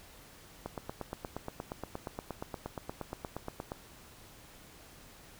click train, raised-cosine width 1 ms, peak -23 dBFS, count 27, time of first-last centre 0.66-3.719 s, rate 8.5 Hz, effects pink hiss -55 dBFS RMS until 5.39 s

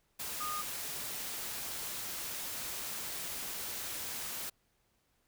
sine tone in noise, 1227 Hz, D#6, 25 cents flat, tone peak -36 dBFS, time 0.4-0.62 s, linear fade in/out 10 ms, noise white, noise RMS -40 dBFS, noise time 0.19-4.5 s, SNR +1 dB, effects pink hiss -75 dBFS RMS until 5.27 s

